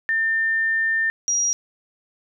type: tone pair in turn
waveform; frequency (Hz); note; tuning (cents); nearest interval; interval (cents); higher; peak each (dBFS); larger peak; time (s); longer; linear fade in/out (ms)
sine; 1800 / 5730; A6 / F8; +39 / +44; octave + minor sixth; 2005; second; -18; neither; 0.09-1.1 / 1.28-1.53; first; 0
effects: none